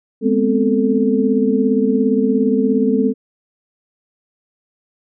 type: tone cluster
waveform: sine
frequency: 207.1 / 244.9 / 262.1 / 441.1 Hz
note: G#3 / B3 / C4 / A4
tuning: -5 / -14 / +3 / +4 cents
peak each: -18 dBFS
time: 0.21-3.14 s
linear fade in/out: 50 ms
effects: none